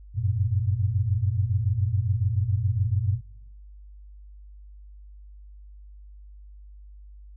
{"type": "tone cluster", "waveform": "sine", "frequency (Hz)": [91.4, 98.5, 116.8], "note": ["F#2", "G2", "A#2"], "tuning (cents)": [-21, 9, 4], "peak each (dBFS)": -26, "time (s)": [0.14, 3.21], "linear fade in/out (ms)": 50, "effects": ["noise-tail reverb RT60 1.0 s tail -24 dB re dry", "added 50 Hz sine -43 dBFS peak until 7.36 s"]}